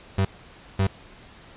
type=tone bursts at uneven times; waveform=35% pulse; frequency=96.5 Hz; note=G2; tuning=27 cents flat; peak=-17 dBFS; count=2; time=0.18-0.25 / 0.79-0.87 s; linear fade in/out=5 ms; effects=pink hiss -48 dBFS RMS until 1.56 s + resampled to 8000 Hz